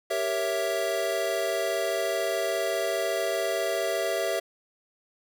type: chord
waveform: square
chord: G diminished seventh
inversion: none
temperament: equal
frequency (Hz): 392 / 466.2 / 554.4 / 659.3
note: G4 / Bb4 / Db5 / Fb5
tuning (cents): 0 / 0 / 0 / 0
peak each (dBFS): -33 / -35 / -33 / -29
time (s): 0.1-4.4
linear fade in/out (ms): 10
effects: none